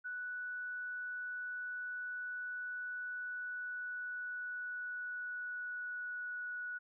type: tone with pitch glide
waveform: sine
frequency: 1480 to 1468.9 Hz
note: F#6 to F#6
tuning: 0 to -13 cents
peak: -39 dBFS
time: 0.04-6.79 s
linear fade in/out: 20 ms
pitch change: -13 cents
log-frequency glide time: 3.13-6.43 s
effects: none